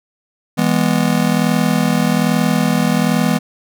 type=chord; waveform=square; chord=E major; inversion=none; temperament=just; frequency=164.81 / 206 / 247.2 Hz; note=E3 / G#3 / B3; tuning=0 / -14 / +2 cents; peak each=-18 dBFS; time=0.57-3.39 s; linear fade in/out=20 ms; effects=none